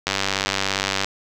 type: click train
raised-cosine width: 0.2 ms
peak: -3 dBFS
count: 96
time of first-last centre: 0.07-1.045 s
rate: 97.4 Hz
effects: none